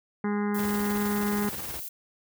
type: harmonic tone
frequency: 206.1 Hz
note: G#3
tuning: 13 cents flat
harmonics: 1 / 2 / 4 / 5 / 6 / 7 / 8 / 9 / 10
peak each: -26 / -32 / -38 / -40 / -42 / -43 / -44 / -45 / -46 dBFS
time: 0.24-1.49 s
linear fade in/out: 2 ms
type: noise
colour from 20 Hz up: violet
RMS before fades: -37 dBFS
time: 0.54-1.89 s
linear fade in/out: 10 ms
type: noise with tremolo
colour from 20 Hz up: pink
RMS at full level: -38 dBFS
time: 0.58-1.8 s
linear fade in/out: 10 ms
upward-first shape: square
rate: 19 Hz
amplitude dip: 45%
effects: high-pass 60 Hz 12 dB/octave